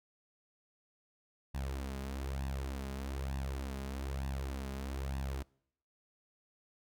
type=tone with flanger; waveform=sawtooth; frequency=67.4 Hz; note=C#2; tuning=48 cents flat; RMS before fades=-39 dBFS; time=1.54-5.43 s; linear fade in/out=10 ms; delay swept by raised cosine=1.1 to 4.9 ms; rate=1.1 Hz; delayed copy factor=+0.65; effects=noise-tail reverb RT60 0.7 s tail -25 dB re dry